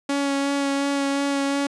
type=tone with vibrato; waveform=sawtooth; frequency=279.3 Hz; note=C#4; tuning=13 cents sharp; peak=-17 dBFS; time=0.09-1.67 s; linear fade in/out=5 ms; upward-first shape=sine; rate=2.8 Hz; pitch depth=14 cents each way; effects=resampled to 22050 Hz